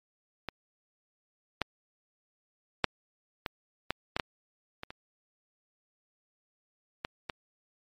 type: clicks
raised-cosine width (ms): 0.3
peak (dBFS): -18 / -11 / -6 / -16 / -11 / -12 / -11 / -22 / -25 / -16 / -18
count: 11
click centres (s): 0.487 / 1.617 / 2.843 / 3.462 / 3.906 / 4.165 / 4.198 / 4.834 / 4.905 / 7.049 / 7.298
effects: MP3 64 kbps

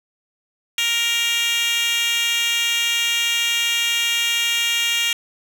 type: tone with high-pass filter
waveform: 10% pulse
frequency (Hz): 467.3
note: A#4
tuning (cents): +4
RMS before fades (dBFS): -20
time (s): 0.78-5.13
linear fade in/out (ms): 2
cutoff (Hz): 2900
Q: 2.4
effects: none

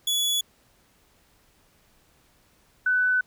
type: tone pair in turn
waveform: sawtooth / sine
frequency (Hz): 3400 / 1499.3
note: G#7 / F#6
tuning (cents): +40 / +22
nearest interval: octave + major second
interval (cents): 1418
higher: first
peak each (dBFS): -19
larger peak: neither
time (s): 0.07-0.41 / 2.86-3.21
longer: second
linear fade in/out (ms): 5
effects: pink hiss -62 dBFS RMS until 3.26 s

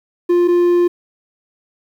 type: tone pair in turn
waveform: triangle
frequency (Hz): 350.4 / 350.4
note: F4 / F4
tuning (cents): +6 / +6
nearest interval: unison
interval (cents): 0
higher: neither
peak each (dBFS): -8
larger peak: neither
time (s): 0.29-0.48 / 0.48-0.88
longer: second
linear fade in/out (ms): 10
effects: 8-bit

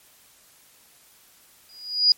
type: tone with exponential growth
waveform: sine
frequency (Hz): 4897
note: D#8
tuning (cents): -28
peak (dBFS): -10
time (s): 1.69-2.12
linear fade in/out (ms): 2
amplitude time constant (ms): 93
effects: white hiss -55 dBFS RMS until 2.17 s + MP3 64 kbps

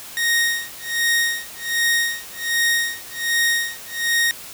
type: tone with tremolo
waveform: sawtooth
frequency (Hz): 1864.7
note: A#6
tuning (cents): 0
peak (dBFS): -12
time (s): 0.17-4.31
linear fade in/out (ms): 0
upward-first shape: sine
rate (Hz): 1.3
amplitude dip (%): 100
effects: white hiss -37 dBFS RMS until 4.53 s

